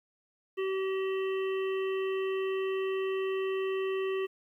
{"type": "harmonic tone", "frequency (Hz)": 382.9, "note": "G4", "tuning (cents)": -41, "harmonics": [1, 3, 5, 7, 8], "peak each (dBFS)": [-29, -42, -44, -44, -49], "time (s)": [0.57, 4.27], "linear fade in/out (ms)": 20, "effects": ["11-bit"]}